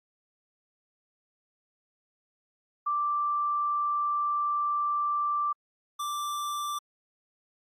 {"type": "tone pair in turn", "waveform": ["sine", "square"], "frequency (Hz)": [1174.7, 1174.7], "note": ["D6", "D6"], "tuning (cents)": [0, 0], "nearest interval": "unison", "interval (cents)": 0, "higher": "neither", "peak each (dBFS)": [-25, -31], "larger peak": "first", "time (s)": [[2.86, 5.53], [5.99, 6.79]], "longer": "first", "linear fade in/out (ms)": 10, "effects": ["AAC 48 kbps"]}